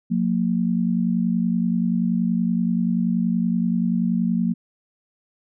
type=tone pair together; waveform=sine; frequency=179.49 / 230 Hz; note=F3 / A#3; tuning=+48 / -23 cents; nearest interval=major third; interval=429 cents; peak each=-21 / -21 dBFS; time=0.1-4.54 s; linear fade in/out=20 ms; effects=none